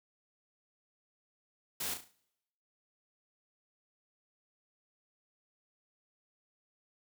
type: noise with echo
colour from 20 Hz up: white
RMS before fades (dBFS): -37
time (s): 1.8-1.94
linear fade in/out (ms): 5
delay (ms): 35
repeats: 5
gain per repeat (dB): -7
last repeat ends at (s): 2.115
effects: noise-tail reverb RT60 0.9 s tail -25 dB re dry